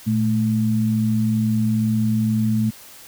sine tone pair together, 115.16 / 217.4 Hz, A#2 / A3, -21 / -21 cents, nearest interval major seventh, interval 1100 cents, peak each -21 / -18 dBFS, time 0.06-2.71 s, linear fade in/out 20 ms, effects white hiss -43 dBFS RMS until 3.07 s

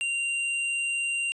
triangle tone with hard clipping, 2772 Hz, F7, 14 cents flat, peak -27 dBFS, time 0.01-1.32 s, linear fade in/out 0 ms, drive 18 dB, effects resampled to 24000 Hz

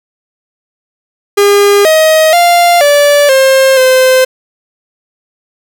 45% pulse tone with pitch steps, 405.4 / 631 / 696 / 579 / 532 / 517 Hz, G#4 / D#5 / F5 / D5 / C5 / C5, -42 / +24 / -6 / -25 / +29 / -21 cents, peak -4 dBFS, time 1.37-4.25 s, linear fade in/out 10 ms, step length 480 ms, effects none

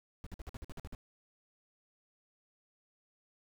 brown noise bursts, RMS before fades -43 dBFS, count 10, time 0.24-0.949 s, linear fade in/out 0 ms, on 25 ms, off 51 ms, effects none

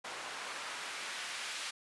white noise with band-pass filter sweep, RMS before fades -42 dBFS, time 0.04-1.71 s, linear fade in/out 10 ms, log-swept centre 1000 to 2300 Hz, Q 0.77, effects resampled to 24000 Hz

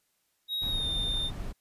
triangle tone with pitch glide, 3794 to 3618 Hz, A#7 to A7, +30 to +48 cents, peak -28 dBFS, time 0.48-1.31 s, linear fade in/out 50 ms, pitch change -82 cents, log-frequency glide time 0.68-0.87 s
brown noise, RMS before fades -35 dBFS, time 0.61-1.53 s, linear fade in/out 20 ms
effects white hiss -74 dBFS RMS until 1.6 s + resampled to 32000 Hz

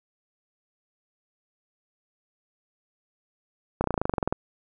slowing click train, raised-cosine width 1 ms, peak -10 dBFS, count 14, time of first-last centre 3.81-4.325 s, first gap 31 ms, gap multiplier 1.04, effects none

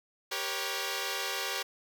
5% pulse chord, G diminished, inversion none, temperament equal with one note detuned, 392 / 478.4 / 554.4 Hz, G4 / Bb4 / Db5, 0 / +45 / 0 cents, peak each -25 dBFS, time 0.31-1.63 s, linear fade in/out 10 ms, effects none

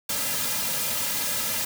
white noise with comb filter, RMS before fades -27 dBFS, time 0.09-1.65 s, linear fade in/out 5 ms, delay 2.7 ms, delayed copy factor -0.8, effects none

